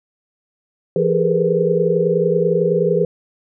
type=tone cluster; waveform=sine; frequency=169.2 / 401.7 / 421.6 / 469.3 / 500 Hz; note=E3 / G4 / G#4 / A#4 / B4; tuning=+45 / +42 / +26 / +12 / +21 cents; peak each=-20 dBFS; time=0.96-3.05 s; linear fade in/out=2 ms; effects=none